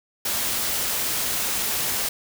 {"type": "noise", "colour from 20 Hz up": "white", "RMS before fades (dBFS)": -25, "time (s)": [0.25, 2.09], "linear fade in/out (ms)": 5, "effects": []}